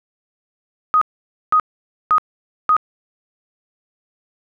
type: tone bursts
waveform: sine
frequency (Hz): 1250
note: D#6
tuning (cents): +8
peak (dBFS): -10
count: 4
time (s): 0.94-2.766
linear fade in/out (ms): 0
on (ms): 74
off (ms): 510
effects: none